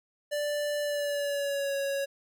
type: tone with pitch glide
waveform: square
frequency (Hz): 587.3 to 555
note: D5 to C#5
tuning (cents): 0 to +2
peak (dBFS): -29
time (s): 0.31-2.06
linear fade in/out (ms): 20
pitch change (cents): -98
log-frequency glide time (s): 0.81-1.75
effects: none